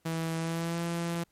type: tone with pitch glide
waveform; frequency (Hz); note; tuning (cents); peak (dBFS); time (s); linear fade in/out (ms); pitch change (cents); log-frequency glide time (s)
sawtooth; 163.5 to 169.66; E3 to F3; -14 to -50; -26; 0.05-1.24; 10; +64; 0.38-0.82
effects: pink hiss -71 dBFS RMS until 1.31 s + MP3 64 kbps